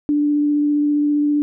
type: tone with vibrato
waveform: sine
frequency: 293.7 Hz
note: D4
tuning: in tune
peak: -14 dBFS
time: 0.09-1.42 s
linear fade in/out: 0 ms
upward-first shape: triangle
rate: 15 Hz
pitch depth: 11 cents each way
effects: none